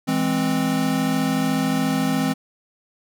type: chord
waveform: square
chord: E augmented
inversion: none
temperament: equal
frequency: 164.81 / 207.7 / 261.6 Hz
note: E3 / G#3 / B#3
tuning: 0 / 0 / 0 cents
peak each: -26 / -26 / -22 dBFS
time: 0.07-2.34 s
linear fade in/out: 20 ms
effects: none